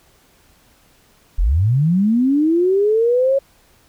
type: linear sweep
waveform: sine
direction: up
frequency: 34.15 to 554 Hz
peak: -12 dBFS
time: 1.38-3.39 s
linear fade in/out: 10 ms
effects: pink hiss -54 dBFS RMS until 3.88 s